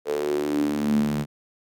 sawtooth tone with high-pass filter sweep, 73.7 Hz, D2, 7 cents sharp, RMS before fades -24 dBFS, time 0.05-1.26 s, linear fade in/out 50 ms, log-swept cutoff 460 to 170 Hz, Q 8.7, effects none

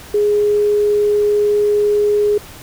sine tone, 415.3 Hz, G#4, in tune, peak -11 dBFS, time 0.14-2.38 s, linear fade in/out 5 ms, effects pink hiss -37 dBFS RMS until 2.62 s

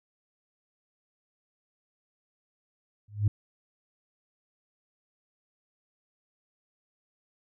sine tone with exponential growth, 103.83 Hz, G#2, in tune, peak -15 dBFS, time 3.08-3.28 s, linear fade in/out 5 ms, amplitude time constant 43 ms, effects tanh soft clip ceiling -17 dBFS

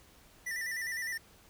square tone with vibrato, 1887 Hz, A#6, 21 cents sharp, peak -35 dBFS, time 0.46-1.18 s, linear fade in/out 10 ms, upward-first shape square, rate 9.8 Hz, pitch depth 73 cents each way, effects pink hiss -60 dBFS RMS until 1.49 s

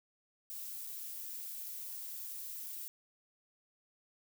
violet noise with dropouts, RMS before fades -44 dBFS, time 0.5-2.88 s, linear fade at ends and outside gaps 0 ms, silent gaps 0.867-0.872 s, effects none

